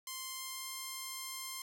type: tone with pitch glide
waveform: 5% pulse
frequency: 1046.5 to 1054.4 Hz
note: C6 to C6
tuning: 0 to +13 cents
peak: -29 dBFS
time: 0.07-1.62 s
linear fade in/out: 2 ms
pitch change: +13 cents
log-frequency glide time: 0.23-0.69 s
effects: none